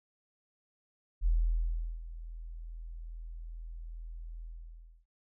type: tone with ADSR envelope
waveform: sine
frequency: 41.2 Hz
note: E1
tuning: in tune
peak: -23 dBFS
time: 1.21-5.06 s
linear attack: 50 ms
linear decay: 740 ms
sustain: -17 dB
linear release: 640 ms
effects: none